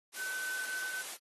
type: tone in noise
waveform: sine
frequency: 1519 Hz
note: F#6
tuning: 45 cents sharp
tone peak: -36 dBFS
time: 0.16-1.04 s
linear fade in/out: 50 ms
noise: white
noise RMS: -42 dBFS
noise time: 0.12-1.18 s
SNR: +3 dB
effects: high-pass 400 Hz 12 dB/octave + AAC 32 kbps